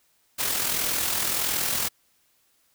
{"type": "noise with amplitude modulation", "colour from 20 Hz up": "white", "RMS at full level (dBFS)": -24, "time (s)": [0.38, 1.89], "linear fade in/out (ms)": 20, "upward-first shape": "sine", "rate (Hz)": 41.6, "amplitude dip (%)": 45, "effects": ["white hiss -66 dBFS RMS until 2.74 s"]}